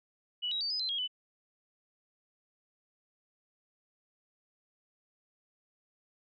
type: tone with pitch steps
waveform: sine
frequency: 2946 / 3842 / 4604 / 5010 / 4084 / 3271 / 2995 Hz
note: F#7 / B7 / D8 / D#8 / C8 / G#7 / F#7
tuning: -8 / -48 / -35 / +11 / -43 / -27 / +20 cents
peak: -31 dBFS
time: 0.42-1.078 s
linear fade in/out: 20 ms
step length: 94 ms
effects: none